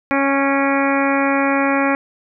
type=harmonic tone with a mistuned harmonic; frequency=276.3 Hz; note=C#4; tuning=6 cents flat; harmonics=1 / 2 / 3 / 4 / 5 / 6 / 7 / 8 / 9; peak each=-18 / -21 / -23 / -24 / -25 / -26 / -26 / -27 / -28 dBFS; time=0.11-1.95 s; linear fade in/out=0 ms; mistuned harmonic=9; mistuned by=-49 cents; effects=none